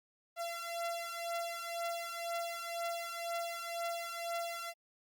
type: beating tone pair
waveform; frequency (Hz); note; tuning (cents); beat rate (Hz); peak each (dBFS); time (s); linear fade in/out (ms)
sawtooth; 680 / 682; F5 / F5; -46 / -41; 2; -36 / -37; 0.36-4.74; 50
effects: Opus 48 kbps